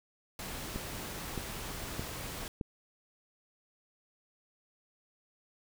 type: noise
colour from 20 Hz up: pink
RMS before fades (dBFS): -41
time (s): 0.39-2.48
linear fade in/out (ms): 2
type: click train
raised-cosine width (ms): 3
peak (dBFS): -23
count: 4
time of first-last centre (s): 0.76-2.612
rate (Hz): 1.62
effects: none